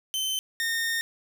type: tone pair in turn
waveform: sawtooth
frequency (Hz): 3077 / 1833.4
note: G7 / A#6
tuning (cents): -33 / -29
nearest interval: major sixth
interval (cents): 896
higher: first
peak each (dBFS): -23 / -22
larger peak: second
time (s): 0.14-0.39 / 0.6-1.01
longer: second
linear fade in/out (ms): 0
effects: 9-bit